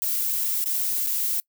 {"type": "noise with dropouts", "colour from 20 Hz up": "violet", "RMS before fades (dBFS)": -25, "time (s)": [0.02, 1.4], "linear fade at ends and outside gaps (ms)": 0, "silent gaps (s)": [[0.641, 0.659], [1.064, 1.07]], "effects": ["noise-tail reverb RT60 0.1 s tail -25 dB re dry"]}